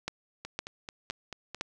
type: two click trains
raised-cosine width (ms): 0.2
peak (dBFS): -22 / -15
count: 6 / 4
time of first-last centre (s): 0.45-1.546 / 0.08-1.611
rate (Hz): 4.56 / 1.96
effects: none